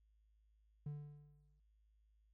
triangle tone with exponential decay, 146.9 Hz, D3, 1 cent sharp, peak -38 dBFS, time 0.86-1.6 s, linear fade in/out 5 ms, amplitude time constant 160 ms, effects tanh soft clip ceiling -34 dBFS + added 53 Hz sine -70 dBFS peak until 2.33 s

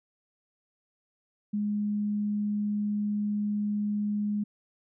sine tone, 207.7 Hz, G#3, in tune, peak -26 dBFS, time 1.53-4.44 s, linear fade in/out 10 ms, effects none

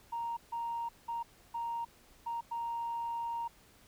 sine tone bursts at uneven times, 932.3 Hz, A#5, in tune, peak -33 dBFS, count 6, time 0.12-0.37 / 0.52-0.89 / 1.08-1.23 / 1.54-1.85 / 2.26-2.41 / 2.51-3.48 s, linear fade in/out 10 ms, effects tanh soft clip ceiling -30 dBFS + pink hiss -62 dBFS RMS until 3.87 s

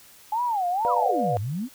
sine tone with vibrato, 830.6 Hz, G#5, in tune, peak -22 dBFS, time 0.32-1.11 s, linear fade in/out 5 ms, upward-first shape sine, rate 2.1 Hz, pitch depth 290 cents each way
sine chord, B diminished, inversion none, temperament just, 493.9 / 592.7 / 711.2 Hz, B4 / D5 / F5, 0 / +16 / +31 cents, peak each -28 / -30 / -24 dBFS, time 0.85-1.37 s, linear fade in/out 0 ms
sine exponential two-way sweep, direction down then up, 1502 to 94.7 to 281 Hz, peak -26 dBFS, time 0.87-1.69 s, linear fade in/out 50 ms, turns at 1.39 s
effects white hiss -51 dBFS RMS until 1.74 s

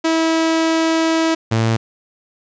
sawtooth tone pair in turn, 324.6 / 112.86 Hz, E4 / A2, -27 / +44 cents, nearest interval octave + tritone, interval 1829 cents, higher first, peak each -10 dBFS, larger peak neither, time 0.04-1.35 / 1.51-1.77 s, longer first, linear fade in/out 10 ms, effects resampled to 16000 Hz + 8-bit

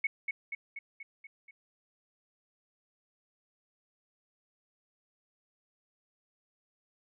sine tone with echo, 2206 Hz, C#7, 9 cents flat, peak -26 dBFS, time 0.04-0.07 s, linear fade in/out 5 ms, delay 240 ms, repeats 6, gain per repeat -4 dB, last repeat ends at 1.51 s, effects none

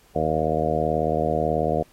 harmonic tone, 78.3 Hz, D#2, 11 cents sharp, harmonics 1 / 2 / 3 / 4 / 5 / 6 / 7 / 8 / 9, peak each -32 / -29 / -31 / -32 / -31 / -27 / -28 / -28 / -26 dBFS, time 0.15-1.83 s, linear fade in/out 10 ms, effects pink hiss -57 dBFS RMS until 1.92 s + AAC 48 kbps

